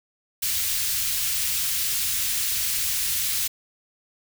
white band-stop noise, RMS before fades -25 dBFS, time 0.42-3.48 s, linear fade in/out 10 ms, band 100 to 2300 Hz, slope 12 dB/octave, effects none

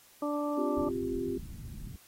harmonic tone, 293.2 Hz, D4, 3 cents flat, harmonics 1 / 2 / 3 / 4, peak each -32 / -34 / -41 / -38 dBFS, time 0.22-0.89 s, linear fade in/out 5 ms
sine chord, C suspended fourth, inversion none, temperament just, 261.6 / 348.8 / 392.4 Hz, C4 / F4 / G4, 0 / -2 / +2 cents, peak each -35 dBFS, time 0.57-1.38 s, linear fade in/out 10 ms
pink low-pass noise, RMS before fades -43 dBFS, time 0.77-1.96 s, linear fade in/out 2 ms, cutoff 210 Hz, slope 24 dB/octave
effects white hiss -59 dBFS RMS until 2.07 s + AAC 48 kbps

